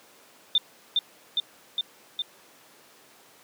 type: tone with echo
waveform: sine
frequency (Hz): 3587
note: A7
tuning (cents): +33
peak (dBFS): -17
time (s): 0.55-0.58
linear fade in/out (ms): 2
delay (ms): 410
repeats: 4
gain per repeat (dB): -2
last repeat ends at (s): 2.22
effects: pink hiss -54 dBFS RMS until 3.43 s + high-pass 300 Hz 12 dB/octave